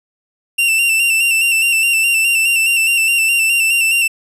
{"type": "tone with vibrato", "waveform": "45% pulse", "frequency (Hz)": 2714, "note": "E7", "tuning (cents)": 50, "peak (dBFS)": -11, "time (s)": [0.58, 4.08], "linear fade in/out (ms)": 10, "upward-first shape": "square", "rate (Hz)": 4.8, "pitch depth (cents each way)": 36, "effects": ["resampled to 32000 Hz"]}